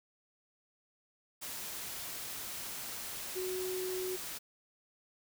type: tone in noise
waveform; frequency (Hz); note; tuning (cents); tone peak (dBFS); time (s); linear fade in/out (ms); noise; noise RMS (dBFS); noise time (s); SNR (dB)
sine; 370; F#4; 0; -35; 3.35-4.17; 20; white; -42; 1.41-4.39; +4
effects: none